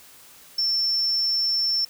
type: tone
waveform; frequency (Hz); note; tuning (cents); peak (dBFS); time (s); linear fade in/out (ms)
sine; 5390; E8; +38; -20; 0.58-1.85; 5
effects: white hiss -49 dBFS RMS until 1.89 s